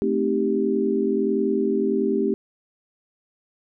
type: chord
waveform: sine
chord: A half-diminished seventh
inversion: none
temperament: equal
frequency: 220 / 261.6 / 311.1 / 392 Hz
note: A3 / C4 / Eb4 / G4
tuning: 0 / 0 / 0 / 0 cents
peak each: -25 / -26 / -27 / -22 dBFS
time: 0.02-2.34 s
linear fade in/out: 0 ms
effects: none